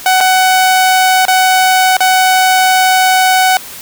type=tone with dropouts; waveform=sawtooth; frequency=748 Hz; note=F#5; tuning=19 cents sharp; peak=-3 dBFS; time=0.06-3.57 s; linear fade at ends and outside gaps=1 ms; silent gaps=0.205-0.209 / 1.253-1.282 / 1.968-2.005 s; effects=white hiss -29 dBFS RMS until 3.81 s